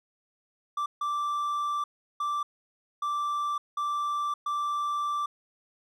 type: tone bursts at uneven times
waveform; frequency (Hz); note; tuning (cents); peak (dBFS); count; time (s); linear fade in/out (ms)
triangle; 1172; D6; -4; -25; 6; 0.77-0.86 / 1.01-1.84 / 2.2-2.43 / 3.02-3.58 / 3.77-4.34 / 4.46-5.26; 5
effects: none